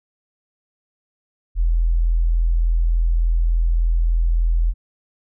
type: tone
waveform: sine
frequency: 41.72 Hz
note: E1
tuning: 22 cents sharp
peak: -14 dBFS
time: 1.55-4.74 s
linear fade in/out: 50 ms
effects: none